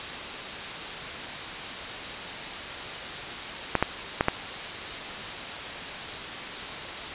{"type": "clicks", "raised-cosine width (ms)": 0.5, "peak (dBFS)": -5, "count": 4, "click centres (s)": [3.753, 3.826, 4.209, 4.284], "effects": ["white hiss -34 dBFS RMS until 7.14 s", "resampled to 8000 Hz"]}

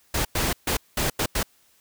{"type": "noise bursts at uneven times", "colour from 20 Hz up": "pink", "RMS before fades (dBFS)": -24, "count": 6, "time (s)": [[0.14, 0.25], [0.35, 0.53], [0.67, 0.77], [0.97, 1.1], [1.19, 1.26], [1.35, 1.43]], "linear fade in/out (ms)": 5, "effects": ["white hiss -61 dBFS RMS until 1.8 s"]}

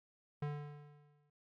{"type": "tone with exponential decay", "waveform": "square", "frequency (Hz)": 146.83, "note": "D3", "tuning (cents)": 0, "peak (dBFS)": -36, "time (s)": [0.42, 1.3], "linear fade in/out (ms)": 5, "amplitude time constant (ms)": 190, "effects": ["low-pass 2000 Hz 12 dB/octave", "AAC 64 kbps"]}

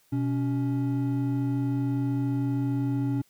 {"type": "tone pair together", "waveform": "triangle", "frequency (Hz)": [124.9, 280.4], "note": ["B2", "C#4"], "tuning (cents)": [20, 20], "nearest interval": "octave + major second", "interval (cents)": 1400, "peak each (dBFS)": -25, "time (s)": [0.12, 3.22], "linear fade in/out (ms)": 10, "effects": ["white hiss -64 dBFS RMS until 3.29 s"]}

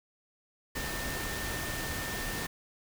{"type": "tone in noise", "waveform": "sine", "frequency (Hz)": 1800, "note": "A6", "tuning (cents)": 39, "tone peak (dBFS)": -40, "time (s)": [0.75, 2.47], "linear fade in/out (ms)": 10, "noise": "pink", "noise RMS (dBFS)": -36, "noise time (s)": [0.75, 2.47], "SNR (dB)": -7, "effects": []}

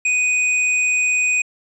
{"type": "tone", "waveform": "square", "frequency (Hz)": 2489, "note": "D#7", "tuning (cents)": 0, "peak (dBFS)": -16, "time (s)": [0.05, 1.42], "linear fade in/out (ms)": 5, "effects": ["resampled to 22050 Hz"]}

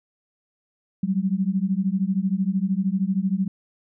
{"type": "beating tone pair", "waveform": "sine", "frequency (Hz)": [185, 198], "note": ["F#3", "G3"], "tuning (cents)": [0, 18], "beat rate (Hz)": 13, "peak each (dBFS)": -23, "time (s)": [1.03, 3.48], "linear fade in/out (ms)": 5, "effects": []}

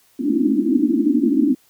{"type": "band-pass noise", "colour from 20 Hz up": "white", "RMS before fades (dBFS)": -17, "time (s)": [0.19, 1.55], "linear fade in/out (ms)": 10, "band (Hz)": [220, 330], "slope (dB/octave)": 96, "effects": ["white hiss -57 dBFS RMS until 1.69 s"]}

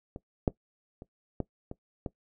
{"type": "clicks", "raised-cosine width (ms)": 2, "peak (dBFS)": [-26, -10, -30, -17, -25, -20], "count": 6, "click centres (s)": [0.161, 0.478, 1.021, 1.403, 1.714, 2.062], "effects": ["noise-tail reverb RT60 0.1 s tail -19 dB re dry"]}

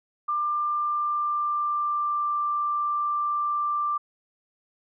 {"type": "tone with pitch glide", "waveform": "sine", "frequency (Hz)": [1191, 1180.7], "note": ["D6", "D6"], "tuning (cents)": [24, 9], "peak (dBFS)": -23, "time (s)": [0.28, 3.98], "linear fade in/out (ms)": 10, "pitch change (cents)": -15, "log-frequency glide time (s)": [0.73, 2.34], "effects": []}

